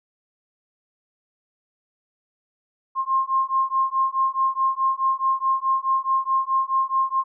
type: beating tone pair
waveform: sine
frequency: 1061 / 1065.7 Hz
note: C6 / C6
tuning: +24 / +31 cents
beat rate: 4.7 Hz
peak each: -22 dBFS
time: 2.95-7.24 s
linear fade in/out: 50 ms
effects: none